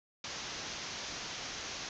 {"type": "low-pass noise", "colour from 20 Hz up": "white", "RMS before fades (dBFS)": -42, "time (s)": [0.24, 1.89], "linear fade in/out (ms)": 2, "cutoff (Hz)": 6600, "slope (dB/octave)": 96, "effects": []}